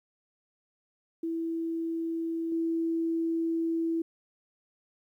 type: tone with level steps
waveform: sine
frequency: 329.6 Hz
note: E4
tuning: in tune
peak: -29 / -26 dBFS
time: 1.23-4.02 s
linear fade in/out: 5 ms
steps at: 2.52 s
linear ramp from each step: 2 ms
effects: 11-bit